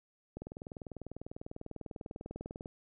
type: click train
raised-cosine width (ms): 2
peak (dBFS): -29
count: 47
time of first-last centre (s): 0.37-2.659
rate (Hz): 20.1
effects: none